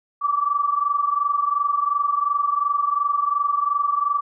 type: tone pair together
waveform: sine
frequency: 1151.9 / 1174.7 Hz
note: D6 / D6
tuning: -34 / 0 cents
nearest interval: unison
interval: 34 cents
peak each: -20 / -23 dBFS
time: 0.21-4.21 s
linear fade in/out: 20 ms
effects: none